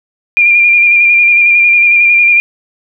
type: tone with vibrato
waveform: sine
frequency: 2400 Hz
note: D7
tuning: 37 cents sharp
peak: -4 dBFS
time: 0.37-2.4 s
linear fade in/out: 0 ms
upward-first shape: square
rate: 11 Hz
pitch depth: 22 cents each way
effects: none